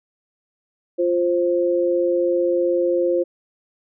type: tone pair together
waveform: sine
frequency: 349.2 / 526.4 Hz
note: F4 / C5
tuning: 0 / +10 cents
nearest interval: perfect fifth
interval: 710 cents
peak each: -19 / -19 dBFS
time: 0.98-3.24 s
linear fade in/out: 20 ms
effects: none